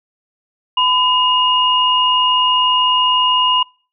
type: tone pair together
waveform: sine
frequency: 1006 / 2856 Hz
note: B5 / F7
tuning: +32 / +38 cents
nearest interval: octave + tritone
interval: 1806 cents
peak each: -14 dBFS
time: 0.77-3.63 s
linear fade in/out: 5 ms
effects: noise-tail reverb RT60 0.4 s tail -26 dB re dry